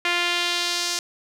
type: tone with band-pass filter sweep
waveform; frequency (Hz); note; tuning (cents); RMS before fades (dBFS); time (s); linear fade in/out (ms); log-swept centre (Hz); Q
sawtooth; 349.2; F4; 0; -24; 0.05-0.99; 2; 2400 to 5700; 1.6
effects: none